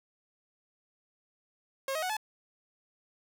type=tone with pitch steps; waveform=sawtooth; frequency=540 / 631.1 / 737.7 / 862.2 Hz; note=C#5 / D#5 / F#5 / A5; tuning=-45 / +24 / -5 / -35 cents; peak=-27 dBFS; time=1.88-2.168 s; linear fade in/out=2 ms; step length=72 ms; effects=none